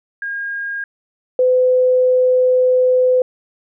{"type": "tone pair in turn", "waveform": "sine", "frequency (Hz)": [1623, 506.8], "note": ["G#6", "B4"], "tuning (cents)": [-40, 45], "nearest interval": "octave + minor sixth", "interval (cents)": 2015, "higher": "first", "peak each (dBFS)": [-21, -10], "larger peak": "second", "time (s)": [[0.22, 0.84], [1.39, 3.22]], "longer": "second", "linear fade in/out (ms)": 2, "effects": []}